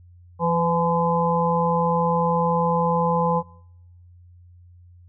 harmonic tone with a mistuned harmonic, 170 Hz, F3, 46 cents flat, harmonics 1 / 3 / 5 / 6, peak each -23 / -23 / -24 / -24 dBFS, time 0.39-3.43 s, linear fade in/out 50 ms, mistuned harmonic 3, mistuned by -21 cents, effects noise-tail reverb RT60 0.8 s tail -24 dB re dry + added 88 Hz sine -46 dBFS peak until 5.08 s

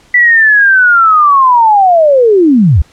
sine linear sweep, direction down, 1979 to 60 Hz, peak -3 dBFS, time 0.14-2.82 s, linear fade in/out 5 ms, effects pink hiss -45 dBFS RMS until 2.92 s + low-pass 8000 Hz 12 dB/octave

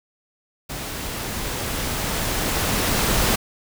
pink noise with level ramp, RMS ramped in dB -31 to -19 dBFS, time 0.69-3.36 s, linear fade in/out 10 ms, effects none

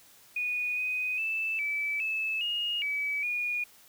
sine tone with pitch steps, 2467 / 2499 / 2638 / 2307 / 2611 / 2858 / 2287 / 2443 Hz, D#7 / D#7 / E7 / D7 / E7 / F7 / D7 / D#7, -15 / +7 / +1 / -31 / -17 / +39 / -47 / -32 cents, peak -28 dBFS, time 0.36-3.64 s, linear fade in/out 5 ms, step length 410 ms, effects white hiss -57 dBFS RMS until 3.88 s

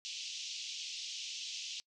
pink band-pass noise, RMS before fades -43 dBFS, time 0.05-1.8 s, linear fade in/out 0 ms, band 2700 to 6600 Hz, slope 48 dB/octave, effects noise-tail reverb RT60 0.1 s tail -25 dB re dry

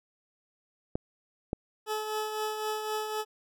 clicks, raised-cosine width 2 ms, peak -16 dBFS, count 2, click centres 0.955 / 1.531 s
20% pulse tone with tremolo, 430 Hz, A4, 40 cents flat, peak -24 dBFS, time 1.86-3.25 s, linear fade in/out 50 ms, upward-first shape triangle, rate 3.9 Hz, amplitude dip 50%
effects none

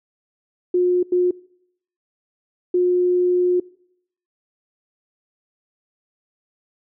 sine tone bursts at uneven times, 358.8 Hz, F4, 47 cents sharp, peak -14 dBFS, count 3, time 0.74-1.03 / 1.12-1.31 / 2.74-3.6 s, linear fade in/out 5 ms, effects noise-tail reverb RT60 0.7 s tail -23 dB re dry

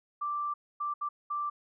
sine tone bursts at uneven times, 1174.7 Hz, D6, in tune, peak -30 dBFS, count 4, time 0.21-0.54 / 0.8-0.94 / 1.01-1.09 / 1.3-1.5 s, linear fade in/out 10 ms, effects none

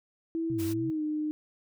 sine tone with pitch glide, 328.2 to 304.5 Hz, E4 to D#4, -8 to -37 cents, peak -28 dBFS, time 0.35-1.31 s, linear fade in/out 0 ms, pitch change -129 cents, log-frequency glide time 0.83-1.02 s
sine exponential two-way sweep, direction down then up, 140.1 to 92.5 to 140.1 Hz, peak -34 dBFS, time 0.5-0.9 s, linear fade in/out 0 ms, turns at 0.63 s
white noise, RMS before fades -43 dBFS, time 0.58-0.74 s, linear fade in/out 20 ms
effects none

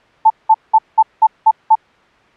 sine tone bursts, 880 Hz, A5, in tune, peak -4 dBFS, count 7, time 0.25-1.754 s, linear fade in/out 10 ms, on 52 ms, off 190 ms, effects white hiss -49 dBFS RMS until 2.36 s + low-pass 2000 Hz 12 dB/octave

